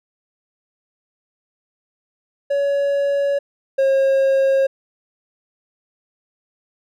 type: tone pair in turn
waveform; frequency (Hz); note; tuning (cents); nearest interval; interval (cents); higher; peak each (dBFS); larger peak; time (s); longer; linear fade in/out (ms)
triangle; 563 / 539.8; C#5 / C#5; +27 / -46; minor second; 73; first; -14 / -11; second; 2.5-3.39 / 3.78-4.67; neither; 10
effects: none